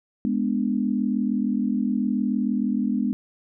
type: chord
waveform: sine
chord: G# diminished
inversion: none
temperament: equal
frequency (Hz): 207.7 / 246.9 / 293.7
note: G#3 / B3 / D4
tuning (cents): 0 / 0 / 0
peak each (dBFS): -24 / -24 / -29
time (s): 0.25-3.13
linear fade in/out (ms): 0
effects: none